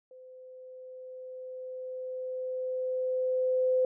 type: tone with level ramp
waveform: sine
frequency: 512 Hz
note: C5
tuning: 38 cents flat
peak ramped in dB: -48 to -22 dBFS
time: 0.11-3.85 s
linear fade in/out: 2 ms
effects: none